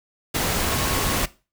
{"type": "tone in noise", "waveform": "sine", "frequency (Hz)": 1095, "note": "C#6", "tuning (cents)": -22, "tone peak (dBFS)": -34, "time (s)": [0.69, 1.17], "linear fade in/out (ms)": 10, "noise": "pink", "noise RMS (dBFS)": -23, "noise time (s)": [0.34, 1.26], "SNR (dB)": -14, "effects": ["noise-tail reverb RT60 0.3 s tail -18 dB re dry"]}